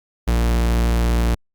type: tone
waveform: 45% pulse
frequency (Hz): 58.2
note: A#1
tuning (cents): -2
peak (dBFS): -15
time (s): 0.27-1.35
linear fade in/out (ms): 10
effects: Opus 48 kbps